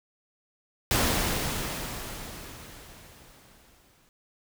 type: noise with exponential decay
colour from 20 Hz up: pink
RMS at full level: -23 dBFS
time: 0.91-4.09 s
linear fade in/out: 1 ms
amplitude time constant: 690 ms
effects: none